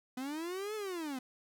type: linear two-way sweep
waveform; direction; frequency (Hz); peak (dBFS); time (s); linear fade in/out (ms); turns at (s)
45% pulse; up then down; 247.6 to 438 to 247.6; -37; 0.17-1.19; 5; 0.75
effects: none